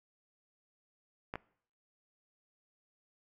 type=clicks; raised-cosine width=0.5 ms; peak=-23 dBFS; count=2; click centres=1.339 / 1.356 s; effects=noise-tail reverb RT60 0.6 s tail -22 dB re dry